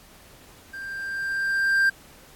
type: tone with level ramp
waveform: triangle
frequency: 1584 Hz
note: G6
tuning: 18 cents sharp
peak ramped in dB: -32 to -14 dBFS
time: 0.73-1.9 s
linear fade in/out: 10 ms
effects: pink hiss -51 dBFS RMS until 2.35 s + AAC 64 kbps